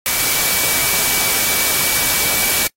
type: tone in noise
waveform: sine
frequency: 2294 Hz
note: D7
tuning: 41 cents flat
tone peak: -26 dBFS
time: 0.06-2.67 s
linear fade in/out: 0 ms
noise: white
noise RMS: -17 dBFS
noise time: 0.06-2.67 s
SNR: -12 dB
effects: noise-tail reverb RT60 0.1 s tail -26 dB re dry + AAC 48 kbps